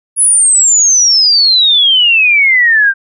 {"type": "exponential sweep", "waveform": "sine", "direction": "down", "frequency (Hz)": [10520, 1559], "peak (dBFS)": -5, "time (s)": [0.16, 2.94], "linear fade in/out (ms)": 50, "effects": []}